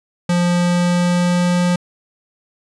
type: tone with pitch glide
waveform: square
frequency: 175.4 to 177.13 Hz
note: F3 to F3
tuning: +8 to +25 cents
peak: -14 dBFS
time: 0.29-1.76 s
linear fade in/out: 5 ms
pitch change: +17 cents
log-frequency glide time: 0.42-1.62 s
effects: resampled to 22050 Hz